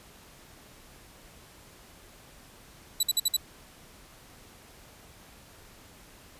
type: tone bursts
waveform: 20% pulse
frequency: 3951 Hz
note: B7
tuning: in tune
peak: -16 dBFS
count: 5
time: 3-3.367 s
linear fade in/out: 5 ms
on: 31 ms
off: 53 ms
effects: pink hiss -53 dBFS RMS until 6.39 s + resampled to 32000 Hz